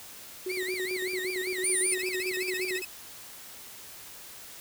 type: tone with tremolo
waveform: sine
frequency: 370 Hz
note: F#4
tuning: in tune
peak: -30 dBFS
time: 0.46-2.82 s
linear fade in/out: 5 ms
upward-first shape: square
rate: 8.9 Hz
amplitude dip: 50%
type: tone with vibrato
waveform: 35% pulse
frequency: 2093 Hz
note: C7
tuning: in tune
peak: -31 dBFS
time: 0.49-2.8 s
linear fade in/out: 10 ms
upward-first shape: sine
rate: 5.2 Hz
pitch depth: 230 cents each way
type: tone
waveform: sine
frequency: 9200 Hz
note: D9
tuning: 37 cents flat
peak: -25 dBFS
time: 1.64-1.94 s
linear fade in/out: 2 ms
type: tone bursts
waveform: sawtooth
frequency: 2580 Hz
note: E7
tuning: 38 cents flat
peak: -30 dBFS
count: 14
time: 1.92-2.85 s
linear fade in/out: 5 ms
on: 33 ms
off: 36 ms
effects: white hiss -46 dBFS RMS until 4.6 s